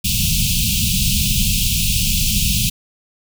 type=band-stop noise; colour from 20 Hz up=pink; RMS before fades=-17 dBFS; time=0.04-2.7 s; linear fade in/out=10 ms; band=220 to 2500 Hz; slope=96 dB/octave; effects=none